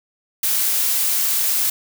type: noise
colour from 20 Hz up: blue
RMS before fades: -19 dBFS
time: 0.43-1.7 s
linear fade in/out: 5 ms
effects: none